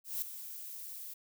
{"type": "noise with ADSR envelope", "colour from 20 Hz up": "violet", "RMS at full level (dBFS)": -34, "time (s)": [0.04, 1.14], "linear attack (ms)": 180, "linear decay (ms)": 4, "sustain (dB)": -11, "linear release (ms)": 8, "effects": []}